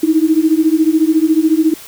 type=beating tone pair; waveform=sine; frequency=310 / 324 Hz; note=D#4 / E4; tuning=-6 / -30 cents; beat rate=14 Hz; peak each=-12 dBFS; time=0.03-1.74 s; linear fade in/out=5 ms; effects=white hiss -35 dBFS RMS until 1.87 s